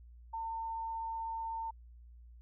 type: tone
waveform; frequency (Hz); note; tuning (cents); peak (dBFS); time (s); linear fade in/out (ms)
sine; 904; A5; +47; -36; 0.33-1.71; 10
effects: added 59 Hz sine -52 dBFS peak until 2.41 s